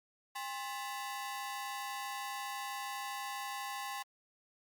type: ring-modulated tone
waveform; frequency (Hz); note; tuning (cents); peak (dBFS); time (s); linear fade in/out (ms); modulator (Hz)
sawtooth; 932.3; A#5; 0; -32; 0.35-4.03; 10; 127
effects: Opus 48 kbps